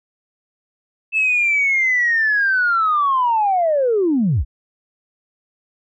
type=linear sweep; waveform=sine; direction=down; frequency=2637 to 42.6 Hz; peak=-13 dBFS; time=1.12-4.45 s; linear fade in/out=50 ms; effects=tanh soft clip ceiling -9 dBFS